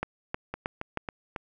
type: two click trains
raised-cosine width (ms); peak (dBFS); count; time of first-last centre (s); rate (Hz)
0.5; -18 / -14; 4 / 4; 0.54-1.362 / 0.03-0.973; 3.65 / 3.18
effects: none